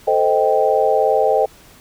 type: chord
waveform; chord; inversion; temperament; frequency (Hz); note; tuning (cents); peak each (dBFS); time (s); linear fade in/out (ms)
sine; A half-diminished seventh; none; equal with one note detuned; 440 / 519.3 / 622.3 / 784; A4 / C5 / Eb5 / G5; 0 / -13 / 0 / 0; -18; 0.07-1.46; 10
effects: pink hiss -46 dBFS RMS until 1.8 s